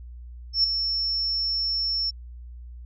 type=tone with ADSR envelope; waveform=sine; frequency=5400 Hz; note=E8; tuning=41 cents sharp; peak=-15 dBFS; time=0.53-2.11 s; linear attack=110 ms; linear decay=4 ms; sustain=-8 dB; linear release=18 ms; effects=added 60 Hz sine -38 dBFS peak until 2.85 s